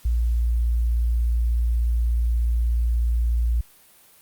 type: tone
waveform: sine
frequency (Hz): 58.3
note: A#1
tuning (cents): +1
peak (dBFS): -18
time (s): 0.05-3.61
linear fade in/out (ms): 5
effects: white hiss -53 dBFS RMS until 4.21 s + Opus 48 kbps